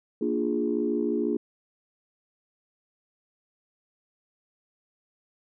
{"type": "chord", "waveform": "sine", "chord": "Bb dominant seventh", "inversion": "none", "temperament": "equal with one note detuned", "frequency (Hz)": [233.1, 295.5, 349.2, 415.3], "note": ["Bb3", "D4", "F4", "Ab4"], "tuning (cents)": [0, 11, 0, 0], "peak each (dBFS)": -29, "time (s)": [0.21, 1.37], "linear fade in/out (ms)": 5, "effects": ["tanh soft clip ceiling -13 dBFS"]}